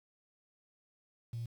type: tone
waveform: triangle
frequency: 116.54 Hz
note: A#2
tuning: in tune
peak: -33 dBFS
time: 1.33-1.46 s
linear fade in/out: 5 ms
effects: tanh soft clip ceiling -34 dBFS + 10-bit